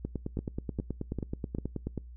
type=two click trains; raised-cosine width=3 ms; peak=-20 / -20 dBFS; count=19 / 4; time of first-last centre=0.05-1.977 / 0.39-1.585 s; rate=9.34 / 2.51 Hz; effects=noise-tail reverb RT60 0.3 s tail -26 dB re dry + added 60 Hz sine -44 dBFS peak until 2.16 s